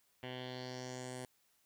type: tone with low-pass filter sweep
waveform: 10% pulse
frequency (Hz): 126.8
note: B2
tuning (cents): +46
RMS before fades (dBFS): -45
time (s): 0.23-1.25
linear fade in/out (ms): 2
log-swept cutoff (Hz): 2700 to 9900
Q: 3.4
effects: white hiss -74 dBFS RMS until 1.65 s